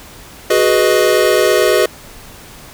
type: chord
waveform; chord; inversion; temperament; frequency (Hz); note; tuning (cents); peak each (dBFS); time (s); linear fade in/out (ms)
square; G# minor seventh; third; equal with one note detuned; 370 / 419.2 / 493.9 / 622.3; F#4 / G#4 / B4 / D#5; 0 / +16 / 0 / 0; -16; 0.5-1.86; 5
effects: pink hiss -37 dBFS RMS until 2.73 s